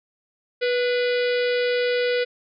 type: harmonic tone with a mistuned harmonic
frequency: 490 Hz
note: B4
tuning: 14 cents flat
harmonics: 1 / 3 / 4 / 5 / 6 / 7 / 8 / 9 / 10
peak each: -20 / -30 / -32 / -34 / -36 / -37 / -38 / -39 / -40 dBFS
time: 0.61-2.25 s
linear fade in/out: 20 ms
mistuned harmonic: 4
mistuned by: +50 cents
effects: none